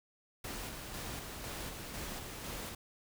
pink noise with tremolo, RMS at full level -42 dBFS, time 0.44-2.75 s, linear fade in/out 5 ms, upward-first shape square, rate 2 Hz, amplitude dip 30%, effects none

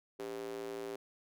square tone with high-pass filter, 56.9 Hz, A#1, 41 cents flat, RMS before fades -42 dBFS, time 0.19-0.96 s, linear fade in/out 5 ms, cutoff 390 Hz, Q 4, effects none

